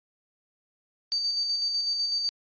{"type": "tone with tremolo", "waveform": "sine", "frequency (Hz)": 4621, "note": "D8", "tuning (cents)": -29, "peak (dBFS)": -22, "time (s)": [1.12, 2.29], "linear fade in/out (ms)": 0, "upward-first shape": "square", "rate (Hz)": 8, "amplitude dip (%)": 35, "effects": ["tanh soft clip ceiling -18 dBFS", "resampled to 11025 Hz"]}